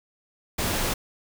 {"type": "noise", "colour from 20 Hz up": "pink", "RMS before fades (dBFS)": -26, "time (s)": [0.58, 0.94], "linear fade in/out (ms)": 10, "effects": []}